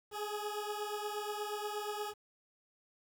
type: beating tone pair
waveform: 20% pulse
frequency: 415.3 / 423.7 Hz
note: G#4 / G#4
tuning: 0 / +35 cents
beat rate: 8.4 Hz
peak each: -34 / -37 dBFS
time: 0.11-2.14 s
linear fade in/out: 50 ms
effects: 10-bit